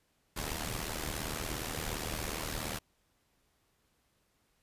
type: noise with amplitude modulation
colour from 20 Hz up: pink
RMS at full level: -34 dBFS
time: 0.36-2.79 s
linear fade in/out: 10 ms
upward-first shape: sine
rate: 77.2 Hz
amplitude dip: 75%
effects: pink hiss -74 dBFS RMS until 4.62 s + resampled to 32000 Hz

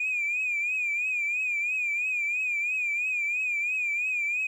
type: tone with vibrato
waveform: sine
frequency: 2433 Hz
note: D#7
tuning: 39 cents flat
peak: -24 dBFS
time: 0-4.47 s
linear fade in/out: 5 ms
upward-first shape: triangle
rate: 3 Hz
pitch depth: 99 cents each way
effects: tanh soft clip ceiling -22 dBFS + 10-bit

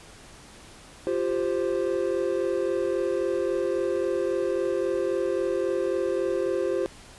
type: chord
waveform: triangle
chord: F suspended second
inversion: none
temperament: just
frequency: 349.2 / 392.9 / 523.8 Hz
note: F4 / G4 / C5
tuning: 0 / +4 / +2 cents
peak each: -26 dBFS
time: 1.07-6.86 s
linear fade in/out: 0 ms
effects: pink hiss -48 dBFS RMS until 7.18 s + resampled to 24000 Hz

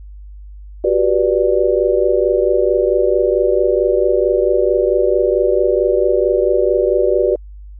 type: chord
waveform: sine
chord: G major seventh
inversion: third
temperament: just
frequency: 367.5 / 392 / 490 / 588 Hz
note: F#4 / G4 / B4 / D5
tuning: -12 / 0 / -14 / +2 cents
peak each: -17 dBFS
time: 0.84-7.36 s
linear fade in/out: 5 ms
effects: added 50 Hz sine -32 dBFS peak until 7.79 s

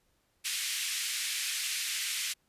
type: band-pass noise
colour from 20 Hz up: pink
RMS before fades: -34 dBFS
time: 0.44-2.34 s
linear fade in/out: 20 ms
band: 2100 to 12000 Hz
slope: 24 dB/octave
effects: pink hiss -73 dBFS RMS until 2.48 s + resampled to 32000 Hz

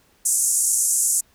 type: band-pass noise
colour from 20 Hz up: pink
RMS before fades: -20 dBFS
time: 0.25-1.21 s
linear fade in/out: 10 ms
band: 6700 to 11000 Hz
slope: 48 dB/octave
effects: pink hiss -59 dBFS RMS until 1.34 s

